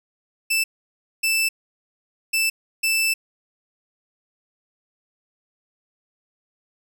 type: tone bursts at uneven times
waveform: sawtooth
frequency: 2646 Hz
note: E7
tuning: 6 cents sharp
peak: -15 dBFS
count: 4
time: 0.5-0.64 / 1.23-1.49 / 2.33-2.5 / 2.83-3.14 s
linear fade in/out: 10 ms
effects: none